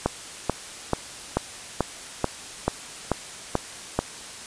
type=click train; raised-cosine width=1 ms; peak=-6 dBFS; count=10; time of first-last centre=0.06-3.99 s; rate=2.29 Hz; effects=white hiss -39 dBFS RMS until 4.46 s + resampled to 22050 Hz